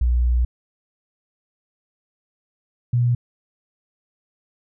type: tone pair in turn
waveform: sine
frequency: 60.6 / 121.2 Hz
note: B1 / B2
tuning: -32 / -32 cents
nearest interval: octave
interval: 1200 cents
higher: second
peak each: -15 dBFS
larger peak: neither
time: 0.01-0.45 / 2.93-3.15 s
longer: first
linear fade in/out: 5 ms
effects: none